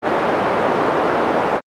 pink band-pass noise, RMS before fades -17 dBFS, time 0.02-1.61 s, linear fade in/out 50 ms, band 350 to 1200 Hz, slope 12 dB/octave, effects Opus 32 kbps

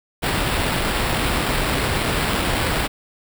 pink noise with sample-and-hold, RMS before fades -21 dBFS, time 0.22-2.88 s, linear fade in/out 20 ms, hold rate 6300 Hz, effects none

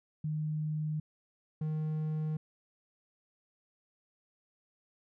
sine / triangle tone pair in turn, 153.6 / 155.12 Hz, D#3 / D#3, -22 / -5 cents, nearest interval unison, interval 17 cents, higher second, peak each -31 / -29 dBFS, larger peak second, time 0.24-1 / 1.61-2.37 s, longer neither, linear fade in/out 5 ms, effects none

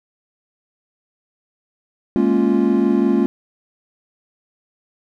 triangle chord, Bb minor seventh, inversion third, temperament equal, 207.7 / 233.1 / 277.2 / 349.2 Hz, Ab3 / Bb3 / Db4 / F4, 0 / 0 / 0 / 0 cents, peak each -17 dBFS, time 2.16-3.26 s, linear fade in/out 0 ms, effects none

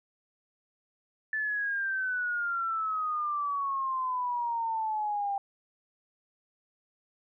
sine exponential sweep, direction down, 1754 to 790 Hz, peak -28 dBFS, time 1.33-5.38 s, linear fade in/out 2 ms, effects none

